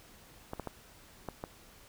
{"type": "clicks", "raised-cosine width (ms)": 1, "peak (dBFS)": -23, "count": 5, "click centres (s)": [0.534, 0.597, 0.673, 1.287, 1.439], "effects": ["pink hiss -57 dBFS RMS until 1.88 s"]}